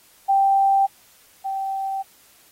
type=tone pair in turn; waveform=sine; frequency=784 / 777.2 Hz; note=G5 / G5; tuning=0 / -15 cents; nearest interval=unison; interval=15 cents; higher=first; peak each=-14 / -23 dBFS; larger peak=first; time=0.28-0.87 / 1.44-2.03 s; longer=neither; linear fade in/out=20 ms; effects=white hiss -54 dBFS RMS until 2.51 s + AAC 48 kbps